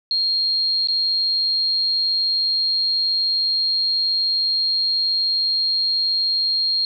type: tone with dropouts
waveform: sine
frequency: 4233 Hz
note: C8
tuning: 19 cents sharp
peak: -17 dBFS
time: 0.11-6.85 s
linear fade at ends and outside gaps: 1 ms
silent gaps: 0.873-0.885 s
effects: none